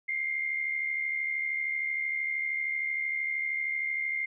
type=tone pair together; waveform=sine; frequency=2100 / 2173 Hz; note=C7 / C#7; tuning=+6 / -35 cents; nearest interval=minor second; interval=59 cents; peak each=-29 / -37 dBFS; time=0.08-4.26 s; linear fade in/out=10 ms; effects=none